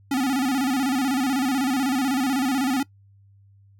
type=tone with vibrato; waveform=square; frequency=264.7 Hz; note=C4; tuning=20 cents sharp; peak=-21 dBFS; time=0.11-2.83 s; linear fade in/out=5 ms; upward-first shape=square; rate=16 Hz; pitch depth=94 cents each way; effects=noise-tail reverb RT60 0.1 s tail -21 dB re dry + added 99 Hz sine -51 dBFS peak until 3.79 s